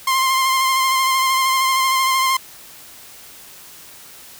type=tone with vibrato; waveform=sawtooth; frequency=1053 Hz; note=C6; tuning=11 cents sharp; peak=-11 dBFS; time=0.07-2.37 s; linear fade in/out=5 ms; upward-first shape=sine; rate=13 Hz; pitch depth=23 cents each way; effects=white hiss -41 dBFS RMS until 4.39 s